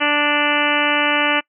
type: harmonic tone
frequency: 293.7 Hz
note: D4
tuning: in tune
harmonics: 1 / 2 / 3 / 4 / 5 / 6 / 7 / 8 / 9 / 10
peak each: -24 / -24 / -24 / -24 / -24 / -24 / -24 / -24 / -24 / -24 dBFS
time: 0-1.41 s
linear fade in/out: 20 ms
effects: noise-tail reverb RT60 0.1 s tail -25 dB re dry